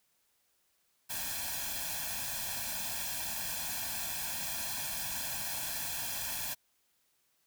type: noise with comb filter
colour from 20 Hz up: white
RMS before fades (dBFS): -37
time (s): 1.09-6.55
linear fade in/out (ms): 20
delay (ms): 1.2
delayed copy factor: +0.85
effects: white hiss -74 dBFS RMS until 7.46 s